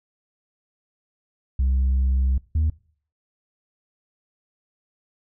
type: tone pair in turn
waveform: sine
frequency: 65.4 / 77.77 Hz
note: C2 / D#2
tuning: 0 / 0 cents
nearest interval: minor third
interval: 300 cents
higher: second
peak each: -15 dBFS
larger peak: neither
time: 1.59-2.38 / 2.55-2.7 s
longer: first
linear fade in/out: 5 ms
effects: noise-tail reverb RT60 0.5 s tail -24 dB re dry + tanh soft clip ceiling -16 dBFS